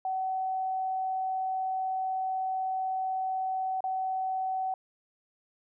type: tone with dropouts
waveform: sine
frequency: 756 Hz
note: F#5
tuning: 37 cents sharp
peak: -28 dBFS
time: 0.05-4.74 s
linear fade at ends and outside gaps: 2 ms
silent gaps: 3.806-3.84 s
effects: none